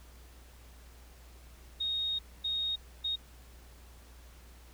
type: tone bursts at uneven times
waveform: sine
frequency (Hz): 3729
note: A#7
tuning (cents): 0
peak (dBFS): -30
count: 3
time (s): 1.8-2.19 / 2.44-2.76 / 3.04-3.16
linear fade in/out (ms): 10
effects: added 60 Hz sine -52 dBFS peak until 4.73 s + pink hiss -59 dBFS RMS until 4.73 s